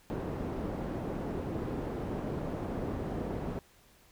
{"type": "low-pass noise", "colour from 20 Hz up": "white", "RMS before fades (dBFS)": -36, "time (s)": [0.1, 3.59], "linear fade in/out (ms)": 0, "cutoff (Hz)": 420, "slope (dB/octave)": 12, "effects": ["pink hiss -62 dBFS RMS until 4.11 s"]}